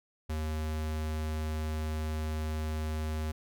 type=tone; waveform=square; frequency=77.78 Hz; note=D#2; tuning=in tune; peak=-32 dBFS; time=0.29-3.32 s; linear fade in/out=10 ms; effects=none